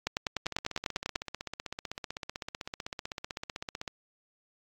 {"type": "two click trains", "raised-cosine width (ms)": 0.2, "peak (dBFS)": [-19, -12], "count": [55, 12], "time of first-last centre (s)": [[0.46, 3.878], [0.07, 1.159]], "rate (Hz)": [15.8, 10.1], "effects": ["AAC 64 kbps"]}